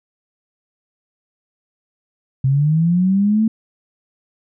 sine linear sweep, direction up, 130 to 224.5 Hz, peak -12 dBFS, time 2.44-3.48 s, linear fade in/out 5 ms, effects none

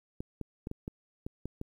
clicks, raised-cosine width 3 ms, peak -24 dBFS, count 8, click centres 0.205 / 0.413 / 0.671 / 0.714 / 0.879 / 1.265 / 1.456 / 1.614 s, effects 10-bit

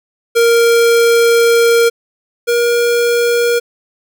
square tone pair in turn, 466.2 / 474.6 Hz, A#4 / A#4, 0 / +31 cents, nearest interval unison, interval 31 cents, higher second, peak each -8 / -11 dBFS, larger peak first, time 0.35-1.9 / 2.47-3.6 s, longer first, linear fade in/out 20 ms, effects none

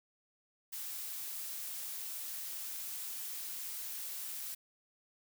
blue noise, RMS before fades -42 dBFS, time 0.72-4.55 s, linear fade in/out 10 ms, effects none

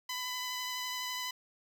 10% pulse tone with vibrato, 1002 Hz, B5, 25 cents sharp, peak -27 dBFS, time 0.09-1.31 s, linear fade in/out 5 ms, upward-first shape triangle, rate 12 Hz, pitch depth 15 cents each way, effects none

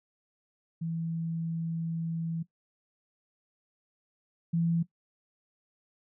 sine tone pair in turn, 164.81 / 167.59 Hz, E3 / E3, 0 / +29 cents, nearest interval unison, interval 29 cents, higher second, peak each -30 / -24 dBFS, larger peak second, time 0.81-2.43 / 4.53-4.83 s, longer first, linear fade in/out 10 ms, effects noise-tail reverb RT60 0.1 s tail -17 dB re dry

